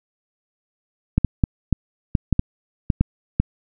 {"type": "clicks", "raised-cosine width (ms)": 5, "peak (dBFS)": -3, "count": 10, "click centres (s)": [1.18, 1.247, 1.438, 1.727, 2.152, 2.327, 2.394, 2.902, 3.01, 3.4], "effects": []}